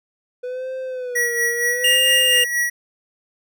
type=tone with vibrato; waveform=triangle; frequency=493.9 Hz; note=B4; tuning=in tune; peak=-23 dBFS; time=0.43-2.45 s; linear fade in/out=10 ms; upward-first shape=sine; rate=0.75 Hz; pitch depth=92 cents each way
type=tone with tremolo; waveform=square; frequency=1925 Hz; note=B6; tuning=45 cents flat; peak=-17 dBFS; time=1.15-2.7 s; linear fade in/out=10 ms; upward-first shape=sine; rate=4.3 Hz; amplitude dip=55%
type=tone; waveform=square; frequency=2818 Hz; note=F7; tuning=15 cents sharp; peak=-15 dBFS; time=1.84-2.44 s; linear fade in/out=5 ms
effects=none